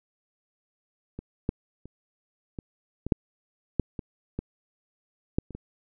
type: clicks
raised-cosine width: 3 ms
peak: -23 / -12 / -30 / -22 / -18 / -6 / -9 / -20 / -17 / -10 / -28 / -25 dBFS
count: 12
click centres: 1.19 / 1.491 / 1.856 / 2.588 / 3.066 / 3.122 / 3.797 / 3.992 / 4.39 / 5.385 / 5.507 / 5.55 s
effects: none